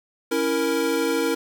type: chord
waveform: square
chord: A# diminished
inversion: first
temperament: equal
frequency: 277.2 / 329.6 / 466.2 Hz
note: C#4 / E4 / A#4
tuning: 0 / 0 / 0 cents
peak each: -28 / -26 / -24 dBFS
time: 0.31-1.35 s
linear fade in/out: 10 ms
effects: 8-bit